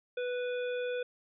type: harmonic tone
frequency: 493.9 Hz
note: B4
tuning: in tune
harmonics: 1 / 3 / 5 / 7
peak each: -32 / -42 / -46 / -49 dBFS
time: 0.17-1.03 s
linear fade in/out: 5 ms
effects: none